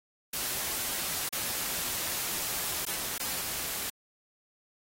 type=noise with dropouts; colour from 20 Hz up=white; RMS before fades=-33 dBFS; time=0.33-3.9 s; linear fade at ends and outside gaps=5 ms; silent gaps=1.29-1.325 / 2.853-2.866 / 3.181-3.197 s; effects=AAC 48 kbps